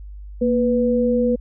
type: tone pair together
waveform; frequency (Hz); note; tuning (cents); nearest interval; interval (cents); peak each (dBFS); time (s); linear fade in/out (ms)
sine; 234.6 / 493.9; A#3 / B4; +11 / 0; octave + minor second; 1289; -18; 0.41-1.36; 10
effects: added 50 Hz sine -33 dBFS peak until 1.4 s